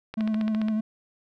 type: click train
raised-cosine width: 0.3 ms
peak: -20 dBFS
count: 9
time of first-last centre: 0.14-0.684 s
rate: 14.7 Hz
type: tone with vibrato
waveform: triangle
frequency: 216.8 Hz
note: A3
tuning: 25 cents flat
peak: -21 dBFS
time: 0.17-0.81 s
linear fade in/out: 10 ms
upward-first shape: sine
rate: 10 Hz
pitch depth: 27 cents each way
effects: none